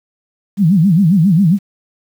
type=tone with vibrato; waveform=sine; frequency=179 Hz; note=F3; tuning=43 cents sharp; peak=-7 dBFS; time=0.57-1.59 s; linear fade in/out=50 ms; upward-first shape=sine; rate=7.4 Hz; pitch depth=250 cents each way; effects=7-bit